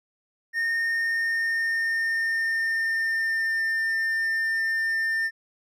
triangle tone with pitch glide, 1834 to 1801.5 Hz, A#6 to A6, -29 to +40 cents, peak -21 dBFS, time 0.53-5.31 s, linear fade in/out 50 ms, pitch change -31 cents, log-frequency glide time 0.78-3.62 s, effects none

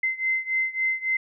sine beating tone pair, 2066 / 2069.6 Hz, C7 / C7, -22 / -19 cents, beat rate 3.6 Hz, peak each -25 / -27 dBFS, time 0.03-1.17 s, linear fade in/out 5 ms, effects none

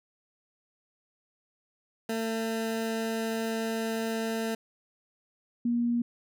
20% pulse / sine tone pair in turn, 224.6 / 237.8 Hz, A3 / A#3, +36 / +35 cents, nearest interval minor second, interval 99 cents, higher second, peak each -24 dBFS, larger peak neither, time 2.09-4.55 / 5.65-6.02 s, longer first, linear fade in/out 5 ms, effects none

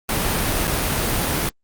pink noise with dropouts, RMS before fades -21 dBFS, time 0.09-1.49 s, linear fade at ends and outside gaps 1 ms, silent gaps 0.672-0.677 s, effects Opus 32 kbps

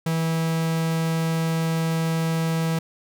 45% pulse tone, 163 Hz, E3, 19 cents flat, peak -21 dBFS, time 0.06-2.79 s, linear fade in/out 5 ms, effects none

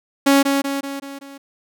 sawtooth tone with echo, 277.2 Hz, C#4, in tune, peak -7 dBFS, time 0.26-0.43 s, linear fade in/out 10 ms, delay 190 ms, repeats 5, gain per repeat -5 dB, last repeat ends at 1.38 s, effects none

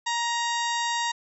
harmonic tone, 940 Hz, A#5, 14 cents sharp, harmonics 1 / 2 / 3 / 4 / 5 / 6 / 7 / 8, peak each -27 / -31 / -37 / -33 / -39 / -40 / -38 / -38 dBFS, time 0.06-1.12 s, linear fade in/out 10 ms, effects none

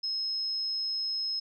sine tone, 5160 Hz, E8, 38 cents flat, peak -29 dBFS, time 0.03-1.4 s, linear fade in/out 10 ms, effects none

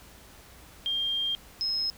sine tone pair in turn, 3200 / 5151 Hz, G7 / E8, +35 / -41 cents, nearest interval minor sixth, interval 824 cents, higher second, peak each -26 dBFS, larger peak neither, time 0.86-1.35 / 1.61-1.9 s, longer first, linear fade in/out 0 ms, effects added 60 Hz sine -58 dBFS peak until 1.97 s + pink hiss -52 dBFS RMS until 1.97 s

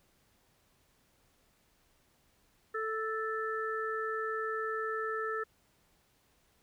harmonic tone, 440 Hz, A4, in tune, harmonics 1 / 3 / 4, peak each -36 / -36 / -39 dBFS, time 2.74-5.44 s, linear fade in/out 10 ms, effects pink hiss -70 dBFS RMS until 6.62 s

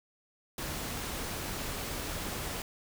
pink noise, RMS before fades -37 dBFS, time 0.58-2.62 s, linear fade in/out 2 ms, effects none

